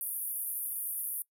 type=band-pass noise; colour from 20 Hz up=white; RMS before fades=-36 dBFS; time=0.01-1.22 s; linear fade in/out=0 ms; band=9600 to 15000 Hz; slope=96 dB/octave; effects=noise-tail reverb RT60 0.1 s tail -22 dB re dry